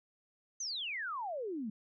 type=exponential sweep; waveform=sine; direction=down; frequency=6420 to 202.6 Hz; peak=-36 dBFS; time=0.6-1.7 s; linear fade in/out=5 ms; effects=none

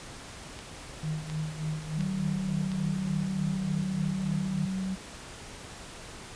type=click train; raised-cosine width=0.2 ms; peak=-23 dBFS; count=4; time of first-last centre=0.59-2.718 s; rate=1.41 Hz
type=tone with tremolo; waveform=sine; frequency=155.56 Hz; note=D#3; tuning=in tune; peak=-28 dBFS; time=1.03-4.66 s; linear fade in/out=5 ms; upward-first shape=sine; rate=3.4 Hz; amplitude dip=70%
type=tone with vibrato; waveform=sine; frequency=190 Hz; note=F#3; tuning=46 cents sharp; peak=-29 dBFS; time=1.97-4.96 s; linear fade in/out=20 ms; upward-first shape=triangle; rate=0.95 Hz; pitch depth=10 cents each way
effects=pink hiss -44 dBFS RMS until 6.35 s + resampled to 22050 Hz

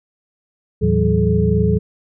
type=tone cluster; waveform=sine; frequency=80 / 112.4 / 166.5 / 190.3 / 427.6 Hz; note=D#2 / A2 / E3 / F#3 / A4; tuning=+49 / +37 / +18 / +49 / -49 cents; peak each=-19 dBFS; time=0.81-1.79 s; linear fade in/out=20 ms; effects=none

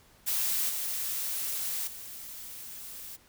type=noise with level steps; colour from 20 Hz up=blue; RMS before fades=-29 / -33 / -43 dBFS; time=0.26-3.17 s; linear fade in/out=20 ms; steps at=0.69 / 1.87 s; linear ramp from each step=5 ms; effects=pink hiss -60 dBFS RMS until 3.28 s

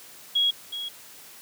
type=tone pair in turn; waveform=sine; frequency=3314 / 3314 Hz; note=G#7 / G#7; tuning=-4 / -4 cents; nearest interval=unison; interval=0 cents; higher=neither; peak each=-19 / -30 dBFS; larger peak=first; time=0.35-0.51 / 0.72-0.89 s; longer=second; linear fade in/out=10 ms; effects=white hiss -47 dBFS RMS until 1.41 s + high-pass 100 Hz 12 dB/octave

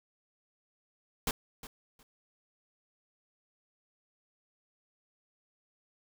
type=noise with echo; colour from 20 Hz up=pink; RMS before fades=-31 dBFS; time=1.27-1.31 s; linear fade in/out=2 ms; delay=360 ms; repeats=2; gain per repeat=-15 dB; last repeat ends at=2.03 s; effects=none

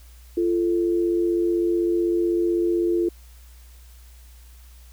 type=tone pair together; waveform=sine; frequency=344.1 / 440 Hz; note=F4 / A4; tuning=-26 / 0 cents; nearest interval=major third; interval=426 cents; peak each=-19 / -27 dBFS; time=0.37-3.09 s; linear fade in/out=5 ms; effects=added 60 Hz sine -44 dBFS peak until 4.92 s + white hiss -55 dBFS RMS until 4.92 s

